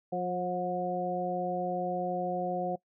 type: harmonic tone with a mistuned harmonic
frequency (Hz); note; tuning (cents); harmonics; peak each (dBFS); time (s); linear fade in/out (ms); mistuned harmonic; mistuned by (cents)
178.6; F3; +39; 1 / 2 / 3 / 4; -36 / -37 / -34 / -33; 0.12-2.76; 10; 4; +23
effects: noise-tail reverb RT60 0.1 s tail -21 dB re dry